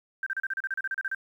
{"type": "tone bursts", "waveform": "sine", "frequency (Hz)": 1568, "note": "G6", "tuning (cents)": 0, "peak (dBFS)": -27, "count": 14, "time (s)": [0.23, 1.148], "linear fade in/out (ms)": 2, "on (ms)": 34, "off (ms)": 34, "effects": ["10-bit"]}